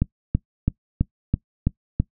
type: click train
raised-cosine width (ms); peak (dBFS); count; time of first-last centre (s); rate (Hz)
5; -6; 7; 0.02-2; 3.03
effects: noise-tail reverb RT60 0.1 s tail -21 dB re dry